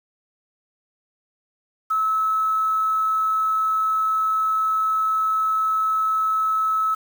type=tone with quantisation; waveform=sine; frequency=1298 Hz; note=E6; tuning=27 cents flat; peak=-18 dBFS; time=1.9-6.95 s; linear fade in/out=10 ms; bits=7; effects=none